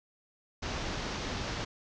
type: low-pass noise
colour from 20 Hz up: pink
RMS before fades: -36 dBFS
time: 0.62-1.65 s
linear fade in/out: 10 ms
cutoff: 6300 Hz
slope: 48 dB/octave
effects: none